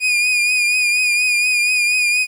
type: tone with vibrato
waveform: 40% pulse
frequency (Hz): 2454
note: D#7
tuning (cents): -25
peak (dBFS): -13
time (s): 0-2.27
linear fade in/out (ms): 50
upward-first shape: triangle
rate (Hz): 4.2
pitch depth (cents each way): 47
effects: low-pass 12000 Hz 12 dB/octave + 9-bit